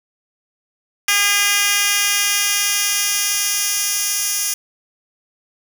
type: tone with high-pass filter sweep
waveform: 10% pulse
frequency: 406.3 Hz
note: G#4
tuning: 38 cents flat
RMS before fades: -18 dBFS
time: 1.08-4.54 s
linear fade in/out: 5 ms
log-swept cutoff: 2400 to 5900 Hz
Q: 0.85
effects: none